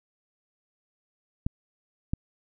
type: clicks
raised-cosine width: 5 ms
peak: -14 dBFS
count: 2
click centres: 1.465 / 2.135 s
effects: none